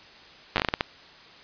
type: slowing click train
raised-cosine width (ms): 0.3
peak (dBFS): -6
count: 9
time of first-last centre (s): 0.56-0.809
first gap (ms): 9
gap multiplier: 1.34
effects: white hiss -49 dBFS RMS until 1.43 s + resampled to 11025 Hz